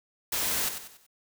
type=noise with echo; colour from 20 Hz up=white; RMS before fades=-29 dBFS; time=0.32-0.69 s; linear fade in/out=5 ms; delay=94 ms; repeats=4; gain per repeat=-8 dB; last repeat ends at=1.066 s; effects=none